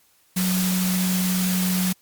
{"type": "tone in noise", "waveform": "sine", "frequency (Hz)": 183.8, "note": "F#3", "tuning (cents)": -11, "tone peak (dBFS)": -20, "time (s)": [0.36, 1.93], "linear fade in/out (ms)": 10, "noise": "white", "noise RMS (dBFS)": -27, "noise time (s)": [0.36, 1.93], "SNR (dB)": 4, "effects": ["white hiss -60 dBFS RMS until 2.01 s", "MP3 96 kbps"]}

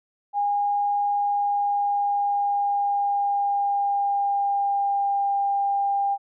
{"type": "tone with pitch glide", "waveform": "sine", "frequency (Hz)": [815, 799.6], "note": ["G#5", "G5"], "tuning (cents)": [-33, 34], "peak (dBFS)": -20, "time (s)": [0.33, 6.18], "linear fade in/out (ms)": 50, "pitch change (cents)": -33, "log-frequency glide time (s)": [1.08, 5.33], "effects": []}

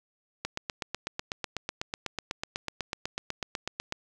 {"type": "click train", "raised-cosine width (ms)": 0.2, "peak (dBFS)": -14, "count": 29, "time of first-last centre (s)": [0.45, 3.924], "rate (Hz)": 8.06, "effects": []}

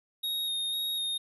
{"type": "tone with vibrato", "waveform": "square", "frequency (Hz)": 3729, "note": "A#7", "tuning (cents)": 0, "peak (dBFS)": -30, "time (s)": [0.23, 1.18], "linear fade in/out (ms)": 10, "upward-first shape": "square", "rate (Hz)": 2, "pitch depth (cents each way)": 15, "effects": []}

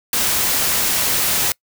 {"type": "noise", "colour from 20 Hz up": "white", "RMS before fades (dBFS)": -18, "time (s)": [0.13, 1.52], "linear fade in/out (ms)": 2, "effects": ["noise-tail reverb RT60 0.1 s tail -25 dB re dry"]}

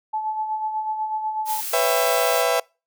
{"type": "tone with tremolo", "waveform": "sine", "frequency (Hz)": 866, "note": "A5", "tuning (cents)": -28, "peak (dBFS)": -21, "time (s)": [0.13, 1.61], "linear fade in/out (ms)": 10, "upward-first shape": "sine", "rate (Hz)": 8.1, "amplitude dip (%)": 50}
{"type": "noise", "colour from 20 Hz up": "blue", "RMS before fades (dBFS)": -29, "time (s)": [1.45, 2.45], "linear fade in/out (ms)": 50}
{"type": "chord", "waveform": "35% pulse", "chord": "C# half-diminished seventh", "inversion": "third", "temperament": "just", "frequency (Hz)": [498.9, 554.4, 665.2, 798.3], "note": ["B4", "C#5", "E5", "G5"], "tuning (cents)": [17, 0, 16, 31], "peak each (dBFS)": [-21, -25, -20, -25], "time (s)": [1.73, 2.6], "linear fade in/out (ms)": 5}
{"effects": ["noise-tail reverb RT60 0.3 s tail -26 dB re dry"]}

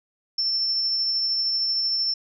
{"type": "tone with tremolo", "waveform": "sine", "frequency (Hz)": 5370, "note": "E8", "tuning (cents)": 31, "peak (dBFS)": -20, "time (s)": [0.38, 2.14], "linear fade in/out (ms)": 5, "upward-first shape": "triangle", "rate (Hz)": 13, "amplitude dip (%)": 25, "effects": []}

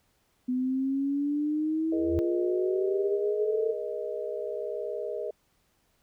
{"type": "exponential sweep", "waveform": "sine", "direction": "up", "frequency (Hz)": [250, 450.7], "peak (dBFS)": -25, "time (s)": [0.48, 3.73], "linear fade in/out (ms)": 10}
{"type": "tone with exponential growth", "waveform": "sine", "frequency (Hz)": 82.9, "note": "E2", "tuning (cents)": 10, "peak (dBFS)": -25, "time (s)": [1.88, 2.19], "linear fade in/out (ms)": 0, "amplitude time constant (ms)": 66}
{"type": "chord", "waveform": "sine", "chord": "Ab suspended second", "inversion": "none", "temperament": "equal with one note detuned", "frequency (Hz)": [415.3, 476, 622.3], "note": ["Ab4", "Bb4", "Eb5"], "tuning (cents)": [0, 36, 0], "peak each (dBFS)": -35, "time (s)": [1.92, 5.31], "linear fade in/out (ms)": 5}
{"effects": ["pink hiss -70 dBFS RMS until 6.02 s"]}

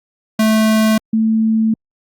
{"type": "tone pair in turn", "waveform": ["square", "sine"], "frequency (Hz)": [218.4, 221.4], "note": ["A3", "A3"], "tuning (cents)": [-13, 11], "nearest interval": "unison", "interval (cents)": 24, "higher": "second", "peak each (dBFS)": -11, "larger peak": "neither", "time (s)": [[0.39, 0.98], [1.13, 1.74]], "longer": "second", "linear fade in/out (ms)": 5, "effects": ["Opus 48 kbps"]}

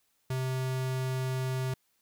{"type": "tone", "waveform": "square", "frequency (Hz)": 130, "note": "C3", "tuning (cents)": -11, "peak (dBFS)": -30, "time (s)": [0.3, 1.74], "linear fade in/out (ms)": 5, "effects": ["white hiss -73 dBFS RMS until 2.01 s"]}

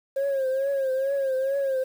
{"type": "tone with vibrato", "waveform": "sine", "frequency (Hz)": 539, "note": "C#5", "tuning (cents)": -49, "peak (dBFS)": -20, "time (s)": [0.16, 1.84], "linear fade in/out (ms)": 10, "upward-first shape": "triangle", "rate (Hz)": 2.3, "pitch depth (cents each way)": 73, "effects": ["tanh soft clip ceiling -21 dBFS", "8-bit"]}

